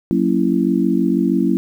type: chord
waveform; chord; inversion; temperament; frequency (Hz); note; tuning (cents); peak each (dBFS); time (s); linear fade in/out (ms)
sine; F# dominant seventh; none; just; 185 / 231.2 / 277.5 / 333; F#3 / A#3 / C#4 / E4; 0 / -14 / +2 / +18; -19; 0.11-1.57; 0
effects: 8-bit